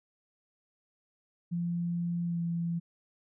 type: tone with pitch glide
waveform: sine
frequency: 172.2 to 169.44 Hz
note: F3 to E3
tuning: -24 to +48 cents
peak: -29 dBFS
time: 1.51-2.8 s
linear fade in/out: 20 ms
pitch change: -28 cents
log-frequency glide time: 2.25-2.4 s
effects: none